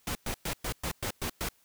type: noise bursts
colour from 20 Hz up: pink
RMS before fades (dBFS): -33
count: 8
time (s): 0.07-1.488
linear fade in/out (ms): 2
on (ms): 81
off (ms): 110
effects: white hiss -66 dBFS RMS until 1.64 s